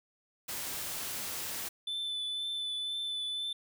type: noise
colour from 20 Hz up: white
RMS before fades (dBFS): -38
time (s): 0.48-1.69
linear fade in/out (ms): 10
type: tone with vibrato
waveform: triangle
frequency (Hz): 3510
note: A7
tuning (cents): -5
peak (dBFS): -32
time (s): 1.87-3.53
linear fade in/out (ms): 5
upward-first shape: triangle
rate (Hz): 2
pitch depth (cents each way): 19
effects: none